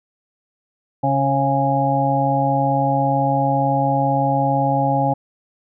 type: harmonic tone with a mistuned harmonic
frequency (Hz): 137.9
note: C#3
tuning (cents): -9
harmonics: 1 / 2 / 4 / 5 / 6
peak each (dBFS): -21 / -23 / -23 / -24 / -19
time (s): 1.03-5.14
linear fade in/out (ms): 10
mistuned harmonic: 4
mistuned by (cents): -18
effects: none